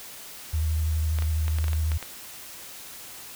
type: tone with vibrato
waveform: sine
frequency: 78.5 Hz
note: D#2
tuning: 16 cents sharp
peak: -22 dBFS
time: 0.53-1.98 s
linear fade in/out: 10 ms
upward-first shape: sine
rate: 12 Hz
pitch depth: 28 cents each way
type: clicks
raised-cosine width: 0.3 ms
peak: -19 dBFS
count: 9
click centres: 1.187 / 1.223 / 1.481 / 1.586 / 1.642 / 1.682 / 1.732 / 1.918 / 2.027 s
effects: white hiss -42 dBFS RMS until 3.35 s